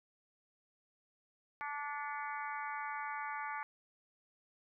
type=harmonic tone with a mistuned harmonic; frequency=290.9 Hz; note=D4; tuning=16 cents flat; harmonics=3 / 4 / 5 / 6 / 7 / 8; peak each=-42 / -44 / -46 / -48 / -49 / -50 dBFS; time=1.61-3.63 s; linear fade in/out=0 ms; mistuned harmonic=8; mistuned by=-67 cents; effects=none